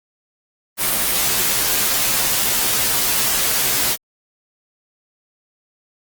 white noise with comb filter, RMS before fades -18 dBFS, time 0.77-3.97 s, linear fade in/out 50 ms, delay 12 ms, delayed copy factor -0.95, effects Opus 32 kbps

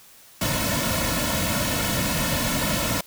pink noise with comb filter, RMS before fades -24 dBFS, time 0.41-3.01 s, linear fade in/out 5 ms, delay 2.5 ms, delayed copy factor -0.85, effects white hiss -50 dBFS RMS until 3.06 s

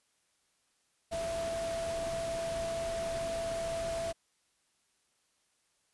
sine tone in noise, 666 Hz, E5, 18 cents sharp, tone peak -33 dBFS, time 1.11-4.13 s, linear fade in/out 20 ms, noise pink, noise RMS -42 dBFS, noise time 1.11-4.13 s, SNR +6 dB, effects white hiss -74 dBFS RMS until 5.93 s + resampled to 24000 Hz

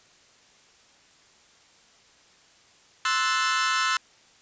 sawtooth chord, F# half-diminished seventh, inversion second, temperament equal, 1046.5 / 1318.5 / 1480 / 1760 Hz, C6 / E6 / F#6 / A6, 0 / 0 / 0 / 0 cents, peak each -25 / -22 / -25 / -26 dBFS, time 3.05-3.97 s, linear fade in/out 2 ms, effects white hiss -57 dBFS RMS until 4.41 s + resampled to 16000 Hz

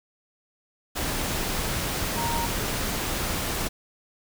sine tone in noise, 932.3 Hz, A#5, in tune, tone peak -28 dBFS, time 2.16-2.47 s, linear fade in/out 20 ms, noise pink, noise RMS -28 dBFS, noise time 0.95-3.69 s, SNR -3 dB, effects none

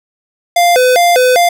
square tone with vibrato, 593 Hz, D5, 17 cents sharp, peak -7 dBFS, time 0.56-1.49 s, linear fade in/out 5 ms, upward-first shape square, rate 2.5 Hz, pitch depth 280 cents each way, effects none

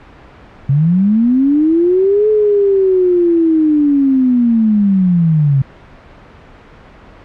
sine linear two-way sweep, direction up then down, 132.1 to 431.4 to 132.1 Hz, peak -8 dBFS, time 0.69-5.62 s, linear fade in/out 5 ms, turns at 2.29 s, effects pink hiss -39 dBFS RMS until 7.24 s + low-pass 2000 Hz 12 dB/octave

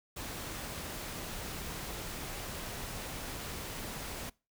pink noise, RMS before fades -41 dBFS, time 0.16-4.3 s, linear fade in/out 10 ms, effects noise-tail reverb RT60 0.3 s tail -24 dB re dry

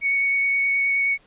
sine tone with vibrato, 2226 Hz, C#7, 7 cents sharp, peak -18 dBFS, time 0.01-1.18 s, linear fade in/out 50 ms, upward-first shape sine, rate 9.5 Hz, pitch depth 9 cents each way, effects pink hiss -57 dBFS RMS until 1.26 s + resampled to 8000 Hz

